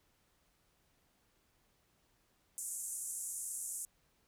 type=band-pass noise; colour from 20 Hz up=white; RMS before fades=-42 dBFS; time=2.58-3.85 s; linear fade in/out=0 ms; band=6900 to 11000 Hz; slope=48 dB/octave; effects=pink hiss -74 dBFS RMS until 4.27 s